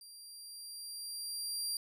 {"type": "tone with level ramp", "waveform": "25% pulse", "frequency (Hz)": 4746, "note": "D8", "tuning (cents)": 17, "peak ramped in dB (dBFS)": [-47, -29], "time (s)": [0.01, 1.77], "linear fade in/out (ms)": 2, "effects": []}